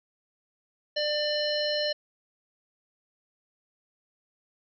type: harmonic tone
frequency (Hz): 596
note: D5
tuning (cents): +25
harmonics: 1 / 3 / 5 / 7 / 9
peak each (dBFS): -28 / -36 / -34 / -31 / -37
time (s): 0.96-1.93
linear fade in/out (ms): 10
effects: none